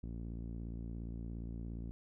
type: tone with low-pass filter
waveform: sawtooth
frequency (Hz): 57.2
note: A#1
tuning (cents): -32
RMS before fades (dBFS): -43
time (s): 0.03-1.91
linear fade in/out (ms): 0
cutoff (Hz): 260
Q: 1.6
effects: none